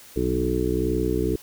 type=harmonic tone with a mistuned harmonic; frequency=62 Hz; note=B1; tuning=7 cents sharp; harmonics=1 / 2 / 3 / 4 / 5 / 6 / 7; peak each=-28 / -31 / -32 / -32 / -27 / -27 / -27 dBFS; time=0.16-1.36 s; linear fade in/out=5 ms; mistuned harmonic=3; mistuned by=+19 cents; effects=white hiss -47 dBFS RMS until 1.42 s